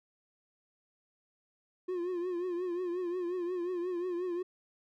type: tone with vibrato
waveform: triangle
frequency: 355.9 Hz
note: F4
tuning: 33 cents sharp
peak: -30 dBFS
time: 1.88-4.43 s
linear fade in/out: 10 ms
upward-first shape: triangle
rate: 5.6 Hz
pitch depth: 84 cents each way
effects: none